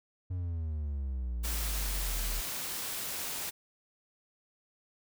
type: exponential sweep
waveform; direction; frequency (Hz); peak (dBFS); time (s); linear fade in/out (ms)
triangle; down; 92.5 to 38.11; -30; 0.3-2.41; 10
type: noise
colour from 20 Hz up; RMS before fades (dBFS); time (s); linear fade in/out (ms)
white; -37; 1.43-3.51; 20
effects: none